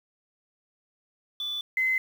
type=tone pair in turn; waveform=sine; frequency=3480 / 2051 Hz; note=A7 / C7; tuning=-20 / -35 cents; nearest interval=major sixth; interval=915 cents; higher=first; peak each=-29 / -22 dBFS; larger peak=second; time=1.4-1.61 / 1.77-1.98 s; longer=neither; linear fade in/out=2 ms; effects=8-bit